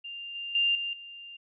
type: tone with level steps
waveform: sine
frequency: 2794 Hz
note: F7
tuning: in tune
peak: -37 / -34 / -22 / -30 / -42 dBFS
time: 0.04-1.37 s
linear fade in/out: 10 ms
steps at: 0.35 / 0.55 / 0.75 / 0.93 s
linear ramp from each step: 2 ms
effects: none